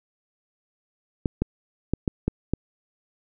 clicks, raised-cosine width 3 ms, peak -9 dBFS, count 6, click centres 1.258 / 1.42 / 1.936 / 2.078 / 2.28 / 2.536 s, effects none

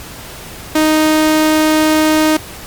sawtooth tone, 310.8 Hz, D#4, 2 cents flat, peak -5 dBFS, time 0.75-2.37 s, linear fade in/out 5 ms, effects pink hiss -31 dBFS RMS until 2.66 s + MP3 96 kbps

